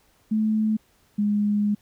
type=tone pair in turn; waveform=sine; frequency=216.7 / 207 Hz; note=A3 / G#3; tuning=-26 / -5 cents; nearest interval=minor second; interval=79 cents; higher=first; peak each=-19 dBFS; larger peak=neither; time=0.31-0.77 / 1.18-1.75 s; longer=second; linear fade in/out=10 ms; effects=pink hiss -62 dBFS RMS until 1.81 s